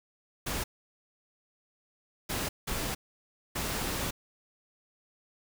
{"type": "noise bursts at uneven times", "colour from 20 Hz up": "pink", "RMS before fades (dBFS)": -33, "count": 4, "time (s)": [[0.46, 0.64], [2.29, 2.49], [2.67, 2.95], [3.55, 4.11]], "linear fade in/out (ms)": 10, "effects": []}